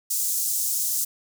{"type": "high-pass noise", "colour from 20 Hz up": "pink", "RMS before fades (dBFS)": -25, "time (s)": [0.1, 1.05], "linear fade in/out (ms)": 10, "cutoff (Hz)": 6400, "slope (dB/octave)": 24, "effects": []}